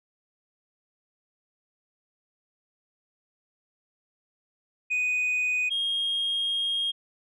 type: tone pair in turn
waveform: sine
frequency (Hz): 2489 / 3247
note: D#7 / G#7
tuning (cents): 0 / -40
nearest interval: perfect fourth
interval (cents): 460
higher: second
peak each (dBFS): -21 / -23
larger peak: first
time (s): 4.9-5.7 / 5.7-6.92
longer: second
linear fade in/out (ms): 20
effects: tanh soft clip ceiling -22 dBFS